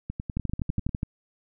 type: two click trains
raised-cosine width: 5 ms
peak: -15 / -19 dBFS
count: 9 / 9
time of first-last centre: 0.37-1.031 / 0.1-0.892 s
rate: 12.1 / 10.1 Hz
effects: none